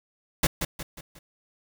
pink noise with echo, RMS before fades -21 dBFS, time 0.43-0.47 s, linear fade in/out 5 ms, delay 180 ms, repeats 4, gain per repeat -7 dB, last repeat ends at 1.19 s, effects none

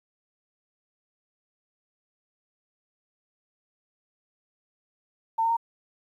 sine tone with pitch steps, 902 / 913.5 / 925.2 Hz, A5 / A#5 / A#5, +43 / -35 / -13 cents, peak -21 dBFS, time 5.38-5.569 s, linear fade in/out 10 ms, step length 63 ms, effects 10-bit

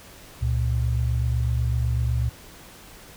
sine tone pair together, 69.3 / 117.33 Hz, C#2 / A#2, 0 / +12 cents, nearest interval major sixth, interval 912 cents, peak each -23 dBFS, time 0.41-2.3 s, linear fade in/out 20 ms, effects pink hiss -46 dBFS RMS until 3.16 s

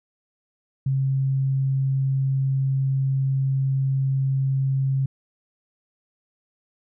sine tone, 134.7 Hz, C#3, 49 cents flat, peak -19 dBFS, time 0.86-5.06 s, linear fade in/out 5 ms, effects none

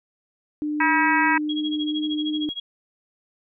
sine tone with pitch glide, 299.7 to 303.4 Hz, D4 to D#4, +35 to -44 cents, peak -23 dBFS, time 0.62-2.49 s, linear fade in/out 0 ms, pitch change +21 cents, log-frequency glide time 0.72-2.08 s
harmonic tone, 321 Hz, E4, 46 cents flat, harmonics 3 / 4 / 5 / 6 / 7 / 8, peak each -21 / -30 / -23 / -24 / -28 / -29 dBFS, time 0.8-1.38 s, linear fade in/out 5 ms
sine tone with tremolo, 3300 Hz, G#7, 12 cents flat, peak -26 dBFS, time 1.49-2.6 s, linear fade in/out 5 ms, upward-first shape sine, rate 13 Hz, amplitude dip 95%
effects none

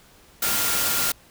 sine tone in noise, 1400 Hz, F6, 4 cents sharp, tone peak -32 dBFS, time 0.42-1.12 s, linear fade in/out 5 ms, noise white, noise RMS -23 dBFS, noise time 0.42-1.12 s, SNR -12 dB, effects pink hiss -53 dBFS RMS until 1.3 s

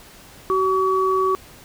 sine tone pair together, 378.7 / 1134.8 Hz, F#4 / C#6, +40 / +40 cents, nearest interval octave + perfect fifth, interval 1900 cents, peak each -19 dBFS, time 0.5-1.35 s, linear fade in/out 0 ms, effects pink hiss -45 dBFS RMS until 1.64 s

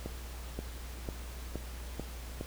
accelerating click train, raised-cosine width 2 ms, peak -23 dBFS, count 6, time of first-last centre 0.06-2.411 s, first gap 530 ms, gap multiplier 0.94, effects added 60 Hz sine -41 dBFS peak until 2.46 s + pink hiss -49 dBFS RMS until 2.46 s

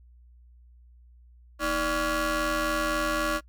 20% pulse ring-modulated tone, 272.7 Hz, C#4, 28 cents flat, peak -17 dBFS, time 1.59-3.41 s, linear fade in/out 50 ms, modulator 860 Hz, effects noise-tail reverb RT60 0.1 s tail -25 dB re dry + added 60 Hz sine -51 dBFS peak until 3.48 s

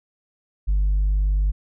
triangle tone with tanh clipping, 49.59 Hz, G1, 21 cents sharp, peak -17 dBFS, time 0.67-1.52 s, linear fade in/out 20 ms, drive 6 dB, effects none

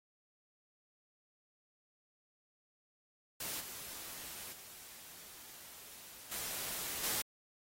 white noise with level steps, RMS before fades -41 / -47 / -53 / -41 / -36 dBFS, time 3.4-7.22 s, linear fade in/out 5 ms, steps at 3.6 / 4.52 / 6.31 / 7.03 s, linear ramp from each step 10 ms, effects AAC 48 kbps

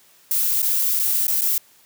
violet noise with dropouts, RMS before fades -20 dBFS, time 0.31-1.58 s, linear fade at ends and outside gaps 2 ms, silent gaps 0.62-0.627 / 0.992-0.996 / 1.269-1.28 / 1.411-1.417 s, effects white hiss -54 dBFS RMS until 1.85 s + high-pass 80 Hz 12 dB/octave

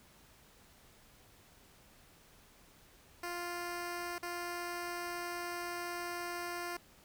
10% pulse tone with dropouts, 349.2 Hz, F4, in tune, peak -30 dBFS, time 3.23-6.77 s, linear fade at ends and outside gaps 5 ms, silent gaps 4.183-4.228 s, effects pink hiss -62 dBFS RMS until 7.04 s

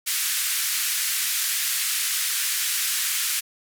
white band-pass noise, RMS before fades -25 dBFS, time 0.06-3.41 s, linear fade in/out 20 ms, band 1500 to 14000 Hz, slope 24 dB/octave, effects none

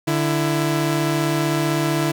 sawtooth tone pair together, 148.4 / 332.3 Hz, D3 / E4, +18 / +14 cents, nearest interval octave + major second, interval 1396 cents, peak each -17 dBFS, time 0.07-2.12 s, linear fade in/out 10 ms, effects none

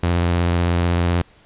sawtooth tone with vibrato, 86.7 Hz, F2, 12 cents flat, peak -12 dBFS, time 0.03-1.22 s, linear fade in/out 5 ms, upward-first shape sine, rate 16 Hz, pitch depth 28 cents each way, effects pink hiss -52 dBFS RMS until 1.45 s + resampled to 8000 Hz

